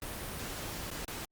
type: noise with dropouts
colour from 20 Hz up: pink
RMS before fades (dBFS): -40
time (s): 0.02-1.25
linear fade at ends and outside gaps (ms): 2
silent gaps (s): 0.904-0.912 / 1.048-1.079
effects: Opus 32 kbps